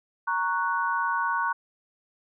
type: chord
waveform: sine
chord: F# major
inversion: first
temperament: equal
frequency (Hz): 932.3 / 1108.7 / 1480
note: A#5 / C#6 / F#6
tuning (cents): 0 / 0 / 0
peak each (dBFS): -28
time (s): 0.27-1.53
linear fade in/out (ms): 10
effects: none